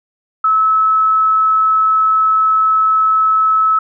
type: tone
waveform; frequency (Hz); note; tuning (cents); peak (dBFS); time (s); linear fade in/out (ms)
sine; 1298; E6; -27; -9; 0.44-3.79; 5
effects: none